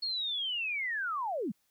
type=linear sweep; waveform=sine; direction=down; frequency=4368 to 164.81 Hz; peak=-31 dBFS; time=0.02-1.52 s; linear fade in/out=10 ms; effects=white hiss -74 dBFS RMS until 1.7 s